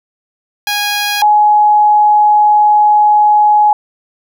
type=tone pair in turn; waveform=10% pulse / sine; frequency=824 / 840.3 Hz; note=G#5 / G#5; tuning=-14 / +20 cents; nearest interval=unison; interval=34 cents; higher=second; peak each=-5 dBFS; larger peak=neither; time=0.67-1.22 / 1.22-3.73 s; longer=second; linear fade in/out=2 ms; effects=none